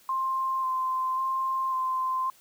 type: tone with vibrato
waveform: sine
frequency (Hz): 1046.5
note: C6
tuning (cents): 0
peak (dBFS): -25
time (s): 0.09-2.3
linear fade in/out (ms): 2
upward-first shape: square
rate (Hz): 0.92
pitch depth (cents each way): 13
effects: white hiss -58 dBFS RMS until 2.4 s